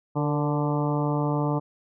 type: harmonic tone with a mistuned harmonic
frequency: 146.83 Hz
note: D3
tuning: in tune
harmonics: 1 / 2 / 3 / 4 / 5 / 6 / 7 / 8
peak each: -25 / -28 / -32 / -33 / -36 / -33 / -36 / -38 dBFS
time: 0.15-1.6 s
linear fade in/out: 20 ms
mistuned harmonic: 3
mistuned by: +43 cents
effects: none